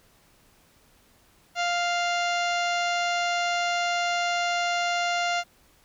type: harmonic tone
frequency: 698.5 Hz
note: F5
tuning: in tune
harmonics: 1 / 2 / 3 / 4 / 5 / 6 / 7 / 8 / 9 / 10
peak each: -26 / -30 / -32 / -33 / -39 / -38 / -44 / -42 / -45 / -43 dBFS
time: 1.55-5.44 s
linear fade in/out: 50 ms
effects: pink hiss -60 dBFS RMS until 5.84 s